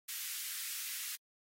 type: high-pass noise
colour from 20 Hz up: white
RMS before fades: -41 dBFS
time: 0.08-1.16 s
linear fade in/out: 10 ms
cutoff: 1600 Hz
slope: 24 dB/octave
effects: AAC 48 kbps